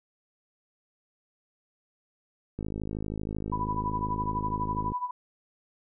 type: click train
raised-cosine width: 3 ms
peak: -21 dBFS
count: 124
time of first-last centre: 2.59-4.92 s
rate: 52.8 Hz
type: tone with tremolo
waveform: sine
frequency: 990 Hz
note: B5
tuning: 4 cents sharp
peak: -26 dBFS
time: 3.52-5.11 s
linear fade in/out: 5 ms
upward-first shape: sine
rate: 12 Hz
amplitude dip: 80%
effects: none